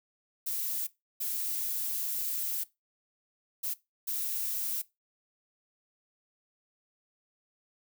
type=noise bursts at uneven times; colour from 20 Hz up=violet; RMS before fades=-33 dBFS; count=4; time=0.46-0.87 / 1.2-2.64 / 3.63-3.74 / 4.07-4.82 s; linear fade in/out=10 ms; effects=noise-tail reverb RT60 0.2 s tail -19 dB re dry